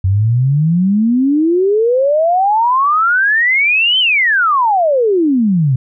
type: exponential two-way sweep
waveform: sine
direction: up then down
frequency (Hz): 91.3 to 3136 to 123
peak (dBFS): -9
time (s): 0.04-5.76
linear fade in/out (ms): 5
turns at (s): 3.99
effects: none